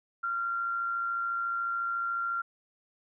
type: tone with amplitude modulation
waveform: sine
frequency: 1380 Hz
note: F6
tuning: 21 cents flat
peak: -27 dBFS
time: 0.23-2.42 s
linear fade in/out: 10 ms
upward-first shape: sine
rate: 114 Hz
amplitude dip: 35%
effects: none